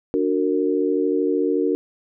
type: chord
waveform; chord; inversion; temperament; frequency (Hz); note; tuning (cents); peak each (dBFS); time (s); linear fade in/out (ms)
sine; D augmented; none; just; 293.7 / 367.1 / 458.9; D4 / F#4 / A#4; 0 / -14 / -27; -22; 0.14-1.75; 0
effects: none